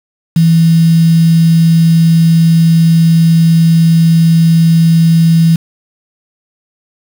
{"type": "tone with quantisation", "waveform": "sine", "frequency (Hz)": 164.81, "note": "E3", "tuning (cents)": 0, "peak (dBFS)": -4, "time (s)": [0.36, 5.56], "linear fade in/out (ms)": 5, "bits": 4, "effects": []}